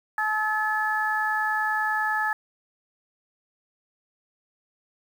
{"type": "harmonic tone", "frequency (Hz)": 430, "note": "A4", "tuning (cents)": -40, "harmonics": [2, 3, 4], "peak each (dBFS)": [-27, -30, -25], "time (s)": [0.18, 2.33], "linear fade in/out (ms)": 2, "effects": ["8-bit"]}